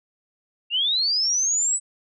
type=linear sweep; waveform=sine; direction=up; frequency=2718 to 8040 Hz; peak=-19 dBFS; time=0.7-1.8 s; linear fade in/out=50 ms; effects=none